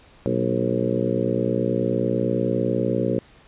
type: harmonic tone with a mistuned harmonic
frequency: 59.9 Hz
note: A#1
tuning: 48 cents sharp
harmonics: 2 / 3 / 4 / 5 / 6 / 7 / 8 / 9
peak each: -28 / -28 / -28 / -28 / -28 / -28 / -28 / -28 dBFS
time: 0.26-3.19 s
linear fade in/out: 0 ms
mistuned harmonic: 3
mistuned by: +87 cents
effects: pink hiss -52 dBFS RMS until 3.47 s + resampled to 8000 Hz